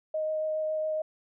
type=tone with vibrato; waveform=sine; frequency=623 Hz; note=D#5; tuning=2 cents sharp; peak=-27 dBFS; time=0.14-1.02 s; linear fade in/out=5 ms; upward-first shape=sine; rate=7.2 Hz; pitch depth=8 cents each way; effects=none